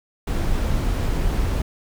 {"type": "noise", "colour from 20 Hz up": "brown", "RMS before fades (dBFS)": -21, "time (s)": [0.27, 1.62], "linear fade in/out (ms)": 5, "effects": []}